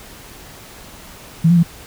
sine tone with pitch steps, 164.2 / 174.2 / 168.4 Hz, E3 / F3 / E3, -6 / -4 / +37 cents, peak -8 dBFS, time 1.44-1.632 s, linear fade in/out 10 ms, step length 64 ms, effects pink hiss -39 dBFS RMS until 1.86 s

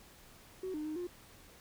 triangle tone with pitch steps, 374.5 / 304.1 / 308.7 / 354.4 Hz, F#4 / D#4 / D#4 / F4, +21 / -40 / -14 / +25 cents, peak -33 dBFS, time 0.63-1.07 s, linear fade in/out 5 ms, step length 110 ms, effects tanh soft clip ceiling -33 dBFS + pink hiss -58 dBFS RMS until 1.6 s

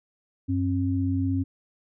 sine tone pair together, 95.14 / 269.1 Hz, F#2 / C4, +49 / +49 cents, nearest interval octave + tritone, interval 1800 cents, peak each -25 dBFS, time 0.48-1.44 s, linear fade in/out 20 ms, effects none

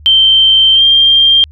sine tone with pitch glide, 3124 to 3186 Hz, G7 to G7, -7 to +27 cents, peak -4 dBFS, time 0.06-1.44 s, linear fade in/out 0 ms, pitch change +34 cents, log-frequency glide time 0.74-0.82 s, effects added 75 Hz sine -33 dBFS peak until 1.51 s

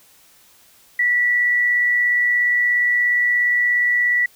sine tone with amplitude modulation, 1950 Hz, B6, 23 cents flat, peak -13 dBFS, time 0.99-4.26 s, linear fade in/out 5 ms, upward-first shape sine, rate 117 Hz, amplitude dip 30%, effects white hiss -52 dBFS RMS until 4.35 s

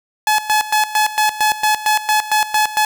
sawtooth tone with tremolo, 854 Hz, G#5, 48 cents sharp, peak -8 dBFS, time 0.27-2.85 s, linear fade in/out 2 ms, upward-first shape square, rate 4.4 Hz, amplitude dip 80%, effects none

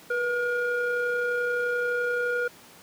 triangle ring-modulated tone, 471.1 Hz, A#4, 18 cents sharp, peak -19 dBFS, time 0.1-2.48 s, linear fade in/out 5 ms, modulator 958 Hz, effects pink hiss -50 dBFS RMS until 2.82 s + high-pass 150 Hz 12 dB/octave

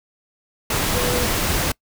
sine tone in noise, 492.6 Hz, B4, 5 cents flat, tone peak -24 dBFS, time 0.95-1.26 s, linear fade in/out 5 ms, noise pink, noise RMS -21 dBFS, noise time 0.7-1.72 s, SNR -6 dB, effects noise-tail reverb RT60 0.1 s tail -25 dB re dry

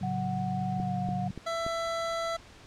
sine chord, F# minor, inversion first, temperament just, 111 / 138.75 / 185 Hz, A2 / C#3 / F#3, +16 / +2 / 0 cents, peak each -37 / -35 / -32 dBFS, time 0.01-1.31 s, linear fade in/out 5 ms
sine tone with pitch glide, 740 to 722.3 Hz, F#5 to F#5, 0 to -42 cents, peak -33 dBFS, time 0.03-1.28 s, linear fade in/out 5 ms, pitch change -42 cents, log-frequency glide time 0.77-0.94 s
click train, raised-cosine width 3 ms, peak -25 dBFS, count 4, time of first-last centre 0.8-1.665 s, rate 3.47 Hz
25% pulse tone, 666 Hz, E5, 18 cents sharp, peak -26 dBFS, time 1.46-2.37 s, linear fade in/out 10 ms
effects pink hiss -52 dBFS RMS until 2.66 s + low-pass 6000 Hz 12 dB/octave

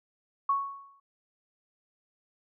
sine tone with exponential decay, 1108.7 Hz, C#6, in tune, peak -21 dBFS, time 0.49-1 s, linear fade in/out 5 ms, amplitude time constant 110 ms, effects none

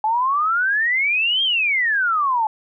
sine exponential two-way sweep, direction up then down, 848 to 3244 to 848 Hz, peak -16 dBFS, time 0.04-2.47 s, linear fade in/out 2 ms, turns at 1.43 s, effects none

